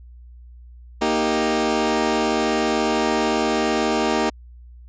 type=chord; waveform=20% pulse; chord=Eb major; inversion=second; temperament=equal; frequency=233.1 / 311.1 / 392 Hz; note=Bb3 / Eb4 / G4; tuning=0 / 0 / 0 cents; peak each=-18 dBFS; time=1.01-4.3 s; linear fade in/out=10 ms; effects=added 60 Hz sine -40 dBFS peak until 4.88 s + resampled to 16000 Hz